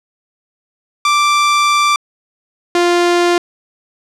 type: tone pair in turn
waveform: sawtooth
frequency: 1174.7 / 349.2 Hz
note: D6 / F4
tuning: 0 / 0 cents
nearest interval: octave + major sixth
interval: 2100 cents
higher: first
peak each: -6 / -6 dBFS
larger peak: neither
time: 1.05-1.96 / 2.75-3.38 s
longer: first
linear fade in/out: 2 ms
effects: low-pass 7000 Hz 12 dB/octave